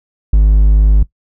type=tone; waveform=triangle; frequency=51.5 Hz; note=G#1; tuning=14 cents flat; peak=-3 dBFS; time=0.33-1.03 s; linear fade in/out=5 ms; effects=noise-tail reverb RT60 0.1 s tail -17 dB re dry